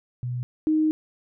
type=tone pair in turn; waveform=sine; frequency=123.47 / 311.1 Hz; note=B2 / D#4; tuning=0 / 0 cents; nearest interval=octave + major third; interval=1600 cents; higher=second; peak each=-26 / -18 dBFS; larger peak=second; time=0.23-0.43 / 0.67-0.91 s; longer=second; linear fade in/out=0 ms; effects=none